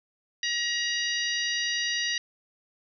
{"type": "harmonic tone with a mistuned harmonic", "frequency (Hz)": 950, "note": "A#5", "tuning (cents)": 33, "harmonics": [2, 3, 4, 5, 6], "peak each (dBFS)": [-30, -32, -33, -34, -35], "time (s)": [0.43, 2.18], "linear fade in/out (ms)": 2, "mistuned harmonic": 6, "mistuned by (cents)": 25, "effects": []}